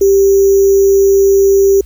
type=tone with sample-and-hold; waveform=sine; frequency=392 Hz; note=G4; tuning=in tune; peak=-5 dBFS; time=0.01-1.81 s; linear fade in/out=5 ms; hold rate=6300 Hz; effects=added 60 Hz sine -30 dBFS peak until 1.85 s + white hiss -49 dBFS RMS until 1.85 s